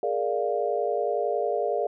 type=chord; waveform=sine; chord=Bb dominant seventh; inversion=third; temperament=equal; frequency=415.3 / 466.2 / 587.3 / 698.5 Hz; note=Ab4 / Bb4 / D5 / F5; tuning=0 / 0 / 0 / 0 cents; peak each=-29 dBFS; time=0.03-1.87 s; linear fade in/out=2 ms; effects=none

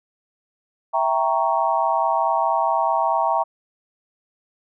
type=chord; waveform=sine; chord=E diminished seventh; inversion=none; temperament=equal; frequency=659.3 / 784 / 932.3 / 1108.7 Hz; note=E5 / G5 / Bb5 / Db6; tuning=0 / 0 / 0 / 0 cents; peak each=-23 / -23 / -21 / -25 dBFS; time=0.93-3.44 s; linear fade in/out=20 ms; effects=none

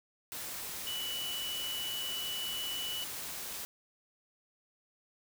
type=tone in noise; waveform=sine; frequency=2960 Hz; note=F#7; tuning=in tune; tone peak=-36 dBFS; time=0.87-3.04 s; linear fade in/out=0 ms; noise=white; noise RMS=-41 dBFS; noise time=0.32-3.65 s; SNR=+2 dB; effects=none

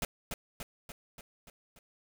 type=noise with echo; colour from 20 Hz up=pink; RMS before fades=-33 dBFS; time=0.02-0.05 s; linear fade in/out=2 ms; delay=290 ms; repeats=6; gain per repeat=-4 dB; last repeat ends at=1.79 s; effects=none

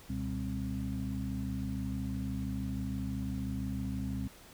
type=tone cluster; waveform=sine; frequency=68.5 / 121.4 / 197.1 / 263.1 Hz; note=C#2 / B2 / G3 / C4; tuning=-20 / -29 / +10 / +10 cents; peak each=-39 / -39 / -38 / -39 dBFS; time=0.09-4.28 s; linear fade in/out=10 ms; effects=pink hiss -55 dBFS RMS until 4.53 s

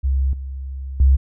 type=tone with level steps; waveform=sine; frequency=66.9 Hz; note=C2; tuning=39 cents sharp; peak=-15 / -26 / -9 dBFS; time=0.03-1.17 s; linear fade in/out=20 ms; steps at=0.33 / 1 s; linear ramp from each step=2 ms; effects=none

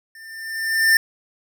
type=tone with level ramp; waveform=square; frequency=1794 Hz; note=A6; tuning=33 cents sharp; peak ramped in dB=-41 to -11 dBFS; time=0.15-0.97 s; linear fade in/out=2 ms; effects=none

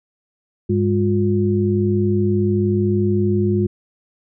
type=tone cluster; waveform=sine; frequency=101.6 / 202.6 / 355.8 Hz; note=G#2 / G#3 / F4; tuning=-38 / -43 / +32 cents; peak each=-19 dBFS; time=0.69-3.67 s; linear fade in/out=10 ms; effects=none

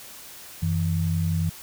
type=tone pair together; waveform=sine; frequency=91.26 / 162.6 Hz; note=F#2 / E3; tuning=-23 / -23 cents; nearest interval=minor seventh; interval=1000 cents; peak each=-24 dBFS; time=0.62-1.5 s; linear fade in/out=10 ms; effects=white hiss -43 dBFS RMS until 1.62 s

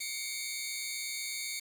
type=tone cluster; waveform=15% pulse; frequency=2146 / 2274 / 3692 Hz; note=C7 / C#7 / A#7; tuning=+43 / +44 / -17 cents; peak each=-34 / -32 / -35 dBFS; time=0-1.6 s; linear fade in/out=10 ms; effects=9-bit

